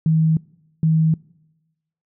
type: tone pair in turn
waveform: sine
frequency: 159.4 / 159.4 Hz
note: D#3 / D#3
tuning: +42 / +42 cents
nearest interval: unison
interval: 0 cents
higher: neither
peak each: -13 dBFS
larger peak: neither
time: 0.06-0.37 / 0.83-1.14 s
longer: neither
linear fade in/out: 2 ms
effects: noise-tail reverb RT60 1.0 s tail -23 dB re dry